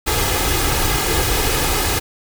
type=noise with comb filter; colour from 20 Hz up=pink; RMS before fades=-18 dBFS; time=0.06-2 s; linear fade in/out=20 ms; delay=2.4 ms; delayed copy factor=+0.6; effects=none